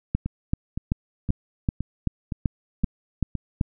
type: two click trains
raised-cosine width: 5 ms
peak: -9 / -15 dBFS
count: 10 / 7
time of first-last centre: 0.15-3.612 / 0.26-3.353 s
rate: 2.6 / 1.94 Hz
effects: none